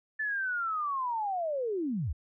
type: linear sweep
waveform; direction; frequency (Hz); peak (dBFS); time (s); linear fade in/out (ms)
sine; down; 1760 to 55; -29; 0.19-2.13; 10
effects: none